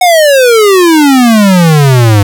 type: exponential sweep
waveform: square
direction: down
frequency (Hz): 742 to 98.6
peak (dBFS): -3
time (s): 0.01-2.23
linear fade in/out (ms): 5
effects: none